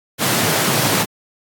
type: high-pass noise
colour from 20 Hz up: pink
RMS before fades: -17 dBFS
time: 0.18-1.06 s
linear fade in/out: 50 ms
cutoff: 100 Hz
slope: 96 dB/octave
effects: AAC 64 kbps